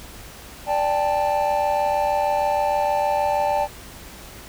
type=chord; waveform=triangle; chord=D suspended fourth; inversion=none; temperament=equal with one note detuned; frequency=587.3 / 793.6 / 880 Hz; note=D5 / G5 / A5; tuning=0 / +21 / 0 cents; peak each=-21 dBFS; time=0.66-3.68 s; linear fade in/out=50 ms; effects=added 60 Hz sine -46 dBFS peak until 4.48 s + pink hiss -41 dBFS RMS until 4.48 s